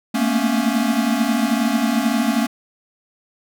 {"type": "tone cluster", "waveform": "square", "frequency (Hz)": [219, 228.3, 241.3, 277.7], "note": ["A3", "A#3", "B3", "C#4"], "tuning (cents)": [-8, -36, -40, 3], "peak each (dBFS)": -23, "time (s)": [0.14, 2.47], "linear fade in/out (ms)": 10, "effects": []}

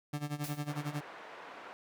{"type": "tone with tremolo", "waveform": "30% pulse", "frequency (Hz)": 147.1, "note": "D3", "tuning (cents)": 3, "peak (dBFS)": -30, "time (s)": [0.13, 1.01], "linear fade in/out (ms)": 5, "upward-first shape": "sine", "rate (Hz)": 11, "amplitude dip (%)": 85}
{"type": "noise with exponential decay", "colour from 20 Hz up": "white", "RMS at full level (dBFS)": -40, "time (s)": [0.44, 0.75], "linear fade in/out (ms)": 0, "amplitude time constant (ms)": 66}
{"type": "band-pass noise", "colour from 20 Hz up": "pink", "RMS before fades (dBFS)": -49, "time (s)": [0.68, 1.73], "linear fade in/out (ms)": 0, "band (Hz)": [580, 1800], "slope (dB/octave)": 12}
{"effects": []}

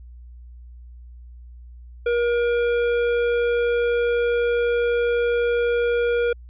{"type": "tone with hard clipping", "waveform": "triangle", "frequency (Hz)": 476, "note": "A#4", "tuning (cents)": 36, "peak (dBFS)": -20, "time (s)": [2.06, 6.33], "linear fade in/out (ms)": 5, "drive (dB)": 16, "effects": ["added 60 Hz sine -39 dBFS peak until 6.49 s", "resampled to 8000 Hz"]}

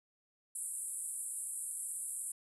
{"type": "band-pass noise", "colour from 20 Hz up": "white", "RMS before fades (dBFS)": -41, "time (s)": [0.55, 2.32], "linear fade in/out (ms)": 5, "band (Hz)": [8000, 11000], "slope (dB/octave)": 96, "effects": []}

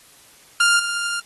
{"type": "tone with level steps", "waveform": "sawtooth", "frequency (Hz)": 1400, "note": "F6", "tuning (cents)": 4, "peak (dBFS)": [-11, -19], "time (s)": [0.6, 1.2], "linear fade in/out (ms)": 5, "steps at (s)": 0.79, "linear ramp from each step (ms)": 10, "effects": ["white hiss -50 dBFS RMS until 1.25 s", "AAC 32 kbps"]}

